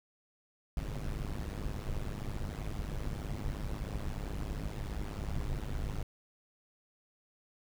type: noise with amplitude modulation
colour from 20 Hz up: brown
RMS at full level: -33 dBFS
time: 0.77-6.03 s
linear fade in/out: 2 ms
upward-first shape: sine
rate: 103 Hz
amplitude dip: 90%
effects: none